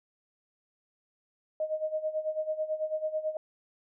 sine tone with tremolo, 622.3 Hz, D#5, in tune, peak -26 dBFS, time 1.6-3.37 s, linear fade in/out 2 ms, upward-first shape sine, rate 9.1 Hz, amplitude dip 80%, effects none

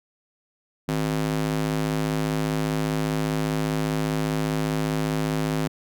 square tone with high-pass filter, 52.5 Hz, G#1, 19 cents sharp, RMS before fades -25 dBFS, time 0.88-5.68 s, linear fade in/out 10 ms, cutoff 190 Hz, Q 1.7, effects none

